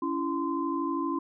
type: tone cluster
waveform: sine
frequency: 281.7 / 334.3 / 1034 Hz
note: C#4 / E4 / C6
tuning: +28 / +24 / -21 cents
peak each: -31 / -31 / -32 dBFS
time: 0.02-1.19 s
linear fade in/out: 5 ms
effects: none